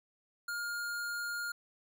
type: tone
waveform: square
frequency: 1415 Hz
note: F6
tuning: 22 cents sharp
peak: -36 dBFS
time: 0.48-1.52 s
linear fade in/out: 5 ms
effects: none